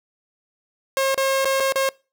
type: tone with dropouts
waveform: sawtooth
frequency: 538 Hz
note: C5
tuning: 48 cents sharp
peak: -14 dBFS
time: 0.97-1.89 s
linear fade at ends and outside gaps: 1 ms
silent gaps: 1.145-1.177 / 1.447-1.454 / 1.6-1.604 / 1.723-1.757 s
effects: noise-tail reverb RT60 0.3 s tail -24 dB re dry